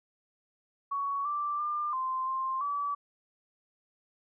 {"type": "tone with pitch steps", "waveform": "sine", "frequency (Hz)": [1119, 1174, 1197, 1041, 1053, 1149], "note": ["C#6", "D6", "D6", "C6", "C6", "D6"], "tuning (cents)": [16, -1, 33, -9, 11, -38], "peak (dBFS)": -29, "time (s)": [0.91, 2.95], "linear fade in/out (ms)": 10, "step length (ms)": 340, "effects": []}